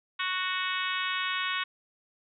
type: harmonic tone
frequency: 370 Hz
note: F#4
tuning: in tune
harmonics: 3 / 4 / 5 / 6 / 7 / 8 / 9 / 10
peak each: -34 / -35 / -36 / -37 / -37 / -38 / -39 / -39 dBFS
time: 0.19-1.64 s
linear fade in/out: 10 ms
effects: none